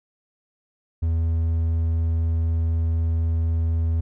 triangle tone, 82 Hz, E2, 9 cents flat, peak -17 dBFS, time 1.02-4.01 s, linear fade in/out 10 ms, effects none

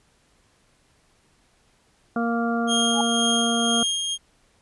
harmonic tone, 233.1 Hz, A#3, in tune, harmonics 1 / 2 / 3 / 5 / 6, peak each -23 / -30 / -28 / -33 / -31 dBFS, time 2.16-3.83 s, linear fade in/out 2 ms
sawtooth tone with tremolo, 3236 Hz, G#7, 46 cents flat, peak -17 dBFS, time 2.67-4.18 s, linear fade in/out 50 ms, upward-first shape sine, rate 2 Hz, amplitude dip 40%
sine tone with exponential growth, 828 Hz, G#5, 5 cents flat, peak -17 dBFS, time 2.9-3.01 s, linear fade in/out 2 ms, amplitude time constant 23 ms
effects pink hiss -62 dBFS RMS until 4.61 s + resampled to 24000 Hz

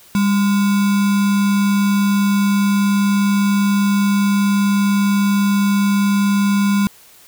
sine tone with sample-and-hold, 200.3 Hz, G3, 38 cents sharp, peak -12 dBFS, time 0.15-6.87 s, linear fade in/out 0 ms, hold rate 1225 Hz, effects white hiss -46 dBFS RMS until 7.27 s

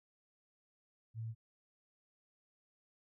sine tone, 112.8 Hz, A2, 44 cents sharp, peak -39 dBFS, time 1.14-1.35 s, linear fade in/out 50 ms, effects none

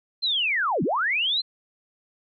sine linear two-way sweep, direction down then up, 4200 to 138.4 to 4200 Hz, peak -21 dBFS, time 0.22-1.42 s, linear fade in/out 20 ms, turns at 0.83 s, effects none

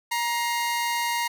sawtooth tone pair together, 943 / 2114 Hz, A#5 / C7, +20 / +17 cents, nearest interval octave + major second, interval 1397 cents, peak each -21 / -28 dBFS, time 0.11-1.28 s, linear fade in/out 10 ms, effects none

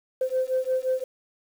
sine beating tone pair, 514 / 519.7 Hz, C5 / C5, -31 / -12 cents, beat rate 5.7 Hz, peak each -25 dBFS, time 0.21-1.04 s, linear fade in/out 5 ms, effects tanh soft clip ceiling -16 dBFS + 8-bit

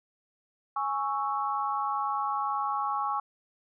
sine chord, C# minor, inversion second, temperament equal, 830.6 / 1108.7 / 1318.5 Hz, G#5 / C#6 / E6, 0 / 0 / 0 cents, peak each -31 / -30 / -35 dBFS, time 0.76-3.2 s, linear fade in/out 5 ms, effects none

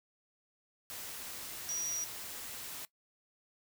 sine tone in noise, 5770 Hz, F#8, 44 cents flat, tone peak -33 dBFS, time 1.69-2.04 s, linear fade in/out 0 ms, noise white, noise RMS -44 dBFS, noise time 0.9-2.85 s, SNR +8 dB, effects noise-tail reverb RT60 0.1 s tail -19 dB re dry

